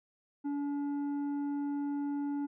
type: tone with tanh clipping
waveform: sine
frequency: 286.1 Hz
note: D4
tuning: 45 cents flat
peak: -33 dBFS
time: 0.44-2.47 s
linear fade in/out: 20 ms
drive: 7 dB
effects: none